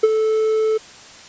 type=tone with ADSR envelope; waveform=triangle; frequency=437.3 Hz; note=A4; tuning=11 cents flat; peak=-5 dBFS; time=0.03-0.78 s; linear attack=8 ms; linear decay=32 ms; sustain=-8 dB; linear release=12 ms; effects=white hiss -41 dBFS RMS until 1.28 s + resampled to 16000 Hz